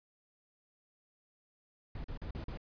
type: noise bursts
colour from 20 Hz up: brown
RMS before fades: -41 dBFS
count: 5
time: 1.95-2.574 s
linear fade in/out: 2 ms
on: 92 ms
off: 41 ms
effects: resampled to 11025 Hz